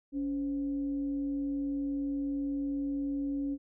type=tone with frequency modulation; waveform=sine; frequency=281.3 Hz; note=C#4; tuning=26 cents sharp; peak=-30 dBFS; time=0.12-3.58 s; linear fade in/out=50 ms; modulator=237 Hz; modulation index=0.24; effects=none